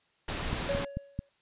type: noise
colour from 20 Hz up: pink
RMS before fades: -34 dBFS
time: 0.28-0.85 s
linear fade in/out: 5 ms
type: click train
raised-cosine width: 5 ms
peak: -20 dBFS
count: 4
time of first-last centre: 0.53-1.191 s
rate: 4.54 Hz
type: tone with exponential decay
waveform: triangle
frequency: 560 Hz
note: C#5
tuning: 18 cents sharp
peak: -25 dBFS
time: 0.69-1.29 s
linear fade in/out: 2 ms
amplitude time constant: 130 ms
effects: white hiss -70 dBFS RMS until 1.41 s + resampled to 8000 Hz